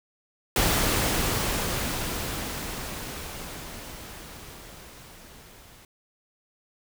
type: noise with level ramp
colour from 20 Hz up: pink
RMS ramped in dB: -22 to -51 dBFS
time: 0.56-5.85 s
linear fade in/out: 2 ms
effects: none